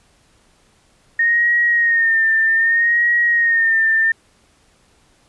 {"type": "tone with vibrato", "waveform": "sine", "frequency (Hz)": 1844, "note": "A#6", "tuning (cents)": -19, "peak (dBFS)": -12, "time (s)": [1.19, 4.12], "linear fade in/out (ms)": 5, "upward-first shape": "sine", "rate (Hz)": 0.64, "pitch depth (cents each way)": 52, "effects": ["pink hiss -56 dBFS RMS until 5.28 s", "resampled to 24000 Hz"]}